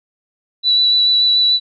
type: tone with vibrato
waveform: sine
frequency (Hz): 3951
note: B7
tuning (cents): 0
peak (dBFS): -10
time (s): 0.63-1.6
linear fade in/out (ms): 50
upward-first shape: sine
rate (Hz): 6.9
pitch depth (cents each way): 12
effects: none